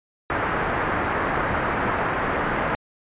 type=low-pass noise; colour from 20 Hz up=white; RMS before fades=-24 dBFS; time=0.3-2.75 s; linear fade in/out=0 ms; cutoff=1700 Hz; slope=24 dB/octave; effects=resampled to 8000 Hz